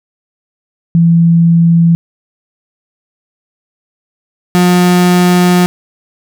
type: tone pair in turn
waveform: sine / 35% pulse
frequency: 167.9 / 178.65 Hz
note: E3 / F3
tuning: +32 / +40 cents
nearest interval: minor second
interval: 108 cents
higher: second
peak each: -4 dBFS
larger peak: neither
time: 0.95-1.95 / 4.55-5.66 s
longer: second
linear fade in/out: 0 ms
effects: none